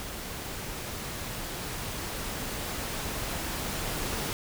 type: noise with level ramp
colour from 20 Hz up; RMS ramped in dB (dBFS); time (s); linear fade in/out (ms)
pink; -38 to -32; 0-4.33; 0
effects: none